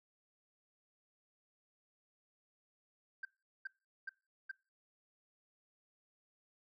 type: tone bursts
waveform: sine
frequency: 1568 Hz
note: G6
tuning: in tune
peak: -38 dBFS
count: 4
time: 3.23-4.514 s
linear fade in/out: 5 ms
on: 21 ms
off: 400 ms
effects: noise-tail reverb RT60 0.3 s tail -21 dB re dry + tanh soft clip ceiling -37 dBFS